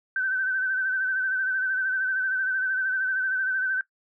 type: tone with vibrato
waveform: sine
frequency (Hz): 1533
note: G6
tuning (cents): -39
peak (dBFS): -23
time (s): 0.16-3.81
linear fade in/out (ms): 2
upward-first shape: sine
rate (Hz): 13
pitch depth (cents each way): 43
effects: noise-tail reverb RT60 0.1 s tail -17 dB re dry